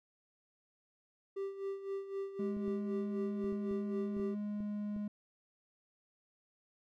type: tone with tremolo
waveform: triangle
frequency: 392 Hz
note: G4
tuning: in tune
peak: -33 dBFS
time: 1.36-4.35 s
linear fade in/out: 10 ms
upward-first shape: sine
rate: 3.9 Hz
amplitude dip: 70%
type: tone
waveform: triangle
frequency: 207.7 Hz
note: G#3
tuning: in tune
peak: -34 dBFS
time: 2.39-5.08 s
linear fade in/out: 5 ms
type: clicks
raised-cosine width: 3 ms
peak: -37 dBFS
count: 9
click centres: 2.567 / 2.68 / 3.443 / 3.525 / 3.712 / 4.167 / 4.198 / 4.605 / 4.964 s
effects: none